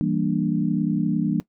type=chord; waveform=sine; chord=E half-diminished seventh; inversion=none; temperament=equal; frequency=164.81 / 196 / 233.1 / 293.7 Hz; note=E3 / G3 / Bb3 / D4; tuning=0 / 0 / 0 / 0 cents; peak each=-25 dBFS; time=0.01-1.4 s; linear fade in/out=0 ms; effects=noise-tail reverb RT60 0.1 s tail -19 dB re dry